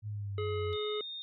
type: exponential sweep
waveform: sine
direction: down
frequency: 106.8 to 90 Hz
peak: -35 dBFS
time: 0.02-0.77 s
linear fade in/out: 50 ms
type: harmonic tone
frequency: 422.3 Hz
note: G#4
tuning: 29 cents sharp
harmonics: 1 / 3 / 5 / 7 / 9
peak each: -33 / -43 / -47 / -50 / -52 dBFS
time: 0.38-1.01 s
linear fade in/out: 2 ms
type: tone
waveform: sine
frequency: 3669 Hz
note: A#7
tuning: 28 cents flat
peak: -39 dBFS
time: 0.73-1.22 s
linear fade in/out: 0 ms
effects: none